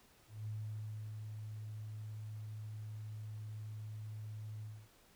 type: tone with ADSR envelope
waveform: sine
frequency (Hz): 107.4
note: A2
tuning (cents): -41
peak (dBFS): -39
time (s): 0.28-4.89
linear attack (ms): 190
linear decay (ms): 660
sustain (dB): -4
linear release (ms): 240
effects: pink hiss -66 dBFS RMS until 5.15 s